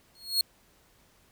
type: tone with exponential growth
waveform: 40% pulse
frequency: 4305 Hz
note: C8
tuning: 49 cents sharp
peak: -18 dBFS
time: 0.15-0.41 s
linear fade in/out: 2 ms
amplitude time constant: 56 ms
effects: pink hiss -63 dBFS RMS until 1.31 s